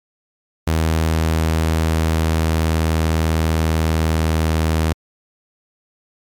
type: tone with pitch glide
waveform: sawtooth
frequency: 80.3 to 79.79 Hz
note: E2 to D#2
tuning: -45 to +44 cents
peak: -11 dBFS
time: 0.67-4.93 s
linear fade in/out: 5 ms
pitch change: -11 cents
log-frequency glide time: 2.62-4.46 s
effects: MP3 96 kbps